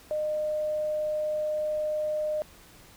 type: tone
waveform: sine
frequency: 610 Hz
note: D#5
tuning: 34 cents flat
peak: -26 dBFS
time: 0.11-2.42 s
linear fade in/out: 0 ms
effects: pink hiss -53 dBFS RMS until 2.96 s